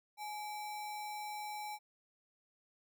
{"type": "tone with sample-and-hold", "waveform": "sine", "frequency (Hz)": 841, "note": "G#5", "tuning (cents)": 22, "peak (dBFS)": -40, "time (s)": [0.17, 1.79], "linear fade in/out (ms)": 50, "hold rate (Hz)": 3150, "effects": []}